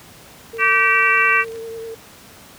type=tone with vibrato; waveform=sine; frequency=453.7 Hz; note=A#4; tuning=47 cents flat; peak=-28 dBFS; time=0.53-1.95 s; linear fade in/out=10 ms; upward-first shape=triangle; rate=10 Hz; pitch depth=24 cents each way
type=click train; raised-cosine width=0.2 ms; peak=-25 dBFS; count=27; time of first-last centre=0.57-1.559 s; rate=26.3 Hz
type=harmonic tone; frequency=386.3 Hz; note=G4; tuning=25 cents flat; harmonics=3 / 4 / 5 / 6 / 7; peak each=-19 / -19 / -19 / -19 / -19 dBFS; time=0.58-1.45 s; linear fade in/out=50 ms
effects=pink hiss -43 dBFS RMS until 2.58 s + high-pass 80 Hz 12 dB/octave